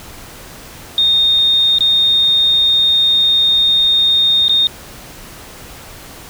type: tone with dropouts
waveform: sine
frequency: 3680 Hz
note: A#7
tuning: 23 cents flat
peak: -9 dBFS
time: 0.98-4.67 s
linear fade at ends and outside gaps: 1 ms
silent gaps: 1.785-1.807 / 4.482-4.494 s
effects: pink hiss -35 dBFS RMS until 6.29 s